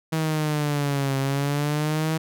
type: linear two-way sweep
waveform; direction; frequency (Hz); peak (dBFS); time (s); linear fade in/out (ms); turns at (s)
sawtooth; down then up; 160.6 to 134.9 to 160.6; -18; 0.12-2.18; 10; 1.18
effects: none